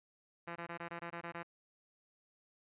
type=tone bursts; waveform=5% pulse; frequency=170.4 Hz; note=F3; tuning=42 cents flat; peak=-30 dBFS; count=9; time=0.47-1.431 s; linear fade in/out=10 ms; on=89 ms; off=20 ms; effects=resampled to 8000 Hz